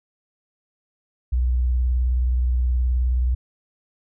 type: tone with vibrato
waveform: sine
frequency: 61.9 Hz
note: B1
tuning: 5 cents sharp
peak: -17 dBFS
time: 1.32-3.35 s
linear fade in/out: 10 ms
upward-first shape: triangle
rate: 19 Hz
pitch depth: 88 cents each way
effects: none